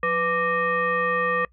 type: tone with frequency modulation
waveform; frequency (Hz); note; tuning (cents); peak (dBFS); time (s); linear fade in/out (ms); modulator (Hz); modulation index
sine; 1174.7; D6; 0; -20; 0.03-1.45; 2; 677; 1.3
effects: noise-tail reverb RT60 0.1 s tail -24 dB re dry + added 60 Hz sine -55 dBFS peak until 1.52 s